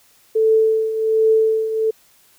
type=tone with tremolo; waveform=sine; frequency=441.2 Hz; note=A4; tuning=5 cents sharp; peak=-10 dBFS; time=0.35-1.91 s; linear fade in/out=10 ms; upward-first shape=triangle; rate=1.3 Hz; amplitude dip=70%; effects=white hiss -54 dBFS RMS until 2.38 s